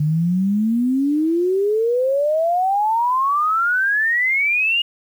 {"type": "exponential sweep", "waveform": "sine", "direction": "up", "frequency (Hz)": [146.83, 2877], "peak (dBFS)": -15, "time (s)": [0, 4.82], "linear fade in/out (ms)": 5, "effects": ["8-bit"]}